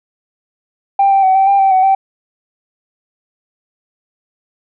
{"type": "tone with pitch steps", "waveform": "sine", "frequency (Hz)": [790, 782, 757, 774, 794, 776, 752, 775], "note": ["G5", "G5", "F#5", "G5", "G5", "G5", "F#5", "G5"], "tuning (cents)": [13, -4, 39, -22, 22, -18, 28, -20], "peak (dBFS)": -6, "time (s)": [0.99, 1.95], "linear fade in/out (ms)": 5, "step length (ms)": 120, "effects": ["tanh soft clip ceiling -4 dBFS"]}